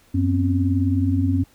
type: tone cluster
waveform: sine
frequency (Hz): 93.8 / 251.8 / 270.8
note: F#2 / B3 / C#4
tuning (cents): +24 / +34 / -40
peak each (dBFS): -19 / -26 / -21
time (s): 0.14-1.44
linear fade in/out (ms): 10
effects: pink hiss -56 dBFS RMS until 1.54 s